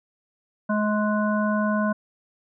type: harmonic tone with a mistuned harmonic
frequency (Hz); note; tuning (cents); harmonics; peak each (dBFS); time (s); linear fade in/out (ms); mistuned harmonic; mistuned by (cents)
211.4; G#3; +31; 1 / 3 / 5 / 7; -22 / -27 / -29 / -30; 0.69-1.93; 10; 5; -20
effects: none